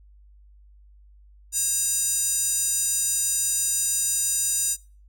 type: tone with high-pass filter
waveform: square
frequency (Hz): 543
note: C#5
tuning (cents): -36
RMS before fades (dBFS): -24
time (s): 1.52-4.77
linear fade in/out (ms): 50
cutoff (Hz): 7500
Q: 4.2
effects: noise-tail reverb RT60 0.4 s tail -23 dB re dry + added 50 Hz sine -49 dBFS peak until 5.08 s